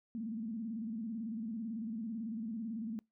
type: tone with vibrato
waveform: sine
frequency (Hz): 223.2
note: A3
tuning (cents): +25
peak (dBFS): -37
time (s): 0.15-2.99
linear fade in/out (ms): 0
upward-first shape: square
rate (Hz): 18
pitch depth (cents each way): 90
effects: noise-tail reverb RT60 0.2 s tail -26 dB re dry